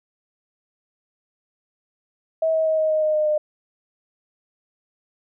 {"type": "tone with pitch steps", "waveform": "sine", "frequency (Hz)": [644, 638.4, 632.9, 627.5, 622.1, 616.7, 611.4, 606.1], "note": ["E5", "D#5", "D#5", "D#5", "D#5", "D#5", "D#5", "D#5"], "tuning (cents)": [-41, 44, 29, 15, 0, -16, -30, -46], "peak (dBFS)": -17, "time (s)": [2.42, 3.38], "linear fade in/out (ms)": 5, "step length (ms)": 120, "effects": []}